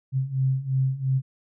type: beating tone pair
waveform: sine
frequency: 130.81 / 133.71 Hz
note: C3 / C3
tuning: 0 / +38 cents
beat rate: 2.9 Hz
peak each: -26 / -23 dBFS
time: 0.12-1.22 s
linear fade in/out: 50 ms
effects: none